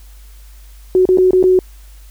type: tone with dropouts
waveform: sine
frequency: 370 Hz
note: F#4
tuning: in tune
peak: -7 dBFS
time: 0.95-1.59 s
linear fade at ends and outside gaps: 1 ms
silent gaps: 1.054-1.089 / 1.174-1.184 / 1.308-1.332 / 1.428-1.439 s
effects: added 50 Hz sine -36 dBFS peak until 2.1 s + white hiss -49 dBFS RMS until 2.1 s